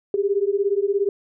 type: beating tone pair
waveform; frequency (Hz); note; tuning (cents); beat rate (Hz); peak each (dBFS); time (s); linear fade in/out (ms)
sine; 392 / 409; G4 / G#4; 0 / -26; 17; -21; 0.14-1.09; 2
effects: none